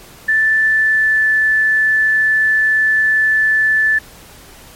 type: tone with pitch glide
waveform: sine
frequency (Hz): 1760 to 1748.9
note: A6 to A6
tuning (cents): 0 to -11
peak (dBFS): -10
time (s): 0.28-3.99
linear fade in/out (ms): 10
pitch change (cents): -11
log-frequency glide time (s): 0.58-1.29
effects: pink hiss -40 dBFS RMS until 4.75 s + MP3 64 kbps